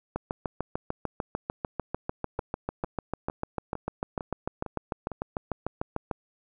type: two click trains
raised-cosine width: 1 ms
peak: -15 / -21 dBFS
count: 41 / 7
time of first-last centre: 0.16-6.112 / 2.39-5.117 s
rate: 6.72 / 2.2 Hz
effects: none